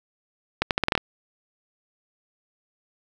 accelerating click train, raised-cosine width 0.3 ms, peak -4 dBFS, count 8, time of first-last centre 0.62-0.977 s, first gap 88 ms, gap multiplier 0.81, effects 7-bit

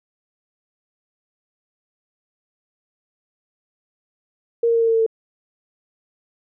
sine tone with pitch steps, 466.2 / 463 / 459.8 / 456.6 / 453.5 / 450.3 / 447.2 Hz, A#4 / A#4 / A#4 / A#4 / A#4 / A4 / A4, 0 / -12 / -24 / -36 / -48 / +40 / +28 cents, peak -14 dBFS, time 4.63-5.064 s, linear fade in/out 5 ms, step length 62 ms, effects none

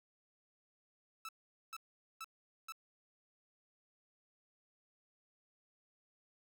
sawtooth tone bursts, 1313 Hz, E6, 7 cents flat, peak -40 dBFS, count 4, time 1.25-2.722 s, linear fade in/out 2 ms, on 38 ms, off 440 ms, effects 12-bit

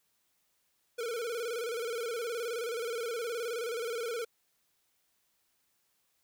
square tone with vibrato, 466.2 Hz, A#4, in tune, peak -34 dBFS, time 0.98-4.25 s, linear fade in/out 10 ms, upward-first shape square, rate 19 Hz, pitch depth 70 cents each way, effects white hiss -75 dBFS RMS until 6.23 s

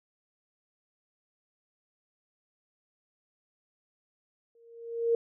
sine tone with exponential growth, 464.2 Hz, A#4, 7 cents flat, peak -20 dBFS, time 4.55-5.15 s, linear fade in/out 2 ms, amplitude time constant 130 ms, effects none

